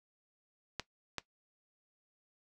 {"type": "clicks", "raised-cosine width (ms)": 0.2, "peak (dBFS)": -18, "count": 2, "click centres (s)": [0.797, 1.183], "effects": ["noise-tail reverb RT60 0.1 s tail -18 dB re dry"]}